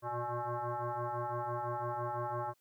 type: tone with frequency modulation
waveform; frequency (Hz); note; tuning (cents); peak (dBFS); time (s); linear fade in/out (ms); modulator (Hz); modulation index
sine; 123.47; B2; 0; -34; 0.02-2.54; 50; 241; 4.7
effects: white hiss -75 dBFS RMS until 2.6 s